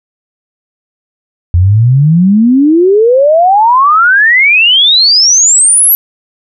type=exponential sweep; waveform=sine; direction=up; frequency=84 to 12000 Hz; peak=-3 dBFS; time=1.54-5.95 s; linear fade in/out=0 ms; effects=none